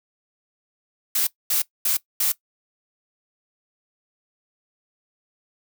blue noise bursts, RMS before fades -21 dBFS, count 4, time 1.15-2.32 s, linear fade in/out 5 ms, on 120 ms, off 230 ms, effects noise-tail reverb RT60 0.1 s tail -19 dB re dry

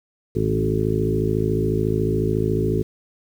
harmonic tone with a mistuned harmonic, 54 Hz, A1, 32 cents flat, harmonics 1 / 2 / 3 / 4 / 5 / 6 / 7 / 8, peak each -30 / -24 / -26 / -30 / -28 / -30 / -24 / -26 dBFS, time 0.35-2.83 s, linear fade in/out 10 ms, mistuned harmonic 3, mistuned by -21 cents, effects 8-bit

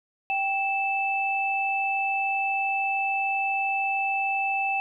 sine tone pair together, 784 / 2637 Hz, G5 / E7, 0 / 0 cents, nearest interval octave + major sixth, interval 2100 cents, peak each -26 dBFS, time 0.3-4.8 s, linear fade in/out 0 ms, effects none

